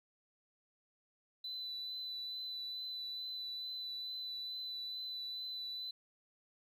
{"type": "tone with vibrato", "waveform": "sine", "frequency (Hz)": 3996, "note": "B7", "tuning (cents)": 20, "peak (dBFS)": -39, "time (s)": [1.44, 5.91], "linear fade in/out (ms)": 5, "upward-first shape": "triangle", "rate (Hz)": 2.3, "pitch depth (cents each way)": 16, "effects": ["tanh soft clip ceiling -37 dBFS", "12-bit"]}